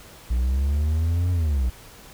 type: linear two-way sweep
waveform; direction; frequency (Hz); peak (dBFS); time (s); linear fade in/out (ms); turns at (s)
triangle; up then down; 58.27 to 90.4 to 58.27; -17; 0.3-1.7; 10; 1.31
effects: pink hiss -46 dBFS RMS until 2.13 s